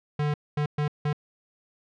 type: tone bursts at uneven times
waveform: square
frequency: 148.1 Hz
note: D3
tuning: 15 cents sharp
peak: -24 dBFS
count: 4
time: 0.19-0.34 / 0.57-0.66 / 0.78-0.88 / 1.05-1.13 s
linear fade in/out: 5 ms
effects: low-pass 3000 Hz 12 dB/octave